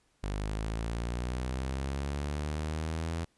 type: linear sweep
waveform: sawtooth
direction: up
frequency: 49.33 to 83.8 Hz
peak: -28 dBFS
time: 0.23-3.25 s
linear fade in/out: 10 ms
effects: pink hiss -71 dBFS RMS until 3.37 s + resampled to 24000 Hz